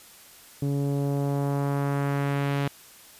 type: tone with low-pass filter sweep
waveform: sawtooth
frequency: 140.9 Hz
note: C#3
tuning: 29 cents sharp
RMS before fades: -26 dBFS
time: 0.62-2.68 s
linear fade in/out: 5 ms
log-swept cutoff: 350 to 3300 Hz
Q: 1.1
effects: white hiss -50 dBFS RMS until 3.19 s + resampled to 32000 Hz